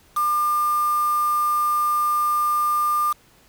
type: tone with quantisation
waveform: sine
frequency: 1200 Hz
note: D6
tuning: 37 cents sharp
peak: -18 dBFS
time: 0.16-3.13 s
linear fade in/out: 10 ms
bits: 5
effects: pink hiss -55 dBFS RMS until 3.48 s